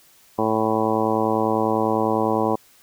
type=harmonic tone; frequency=110 Hz; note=A2; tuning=in tune; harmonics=1 / 2 / 3 / 4 / 5 / 6 / 7 / 8 / 9 / 10; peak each=-32 / -26 / -25 / -25 / -26 / -31 / -26 / -32 / -26 / -35 dBFS; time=0.38-2.56 s; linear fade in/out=10 ms; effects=white hiss -54 dBFS RMS until 2.82 s